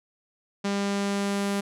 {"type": "tone with low-pass filter sweep", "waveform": "sawtooth", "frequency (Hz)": 200, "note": "G3", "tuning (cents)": 35, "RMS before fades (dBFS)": -27, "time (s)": [0.64, 1.61], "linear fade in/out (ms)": 10, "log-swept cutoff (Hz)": [6400, 11000], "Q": 1.1, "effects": []}